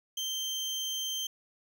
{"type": "tone", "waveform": "30% pulse", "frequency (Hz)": 3136, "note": "G7", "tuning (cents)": 0, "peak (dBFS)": -29, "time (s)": [0.17, 1.27], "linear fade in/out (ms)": 5, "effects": []}